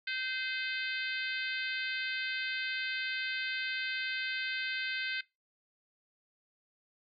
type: harmonic tone with a mistuned harmonic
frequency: 517 Hz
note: C5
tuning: 21 cents flat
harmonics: 3 / 4 / 5 / 6 / 7 / 8 / 9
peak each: -37 / -39 / -41 / -43 / -44 / -45 / -46 dBFS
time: 0.07-5.21 s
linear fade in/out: 5 ms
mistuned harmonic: 5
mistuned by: -16 cents
effects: noise-tail reverb RT60 0.2 s tail -21 dB re dry